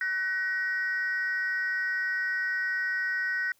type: tone pair together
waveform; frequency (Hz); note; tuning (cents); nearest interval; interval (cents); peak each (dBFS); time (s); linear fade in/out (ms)
sine; 1503.3 / 1894; F#6 / A#6; +27 / +27; major third; 400; -28; 0.01-3.52; 2
effects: tanh soft clip ceiling -22 dBFS + white hiss -67 dBFS RMS until 3.59 s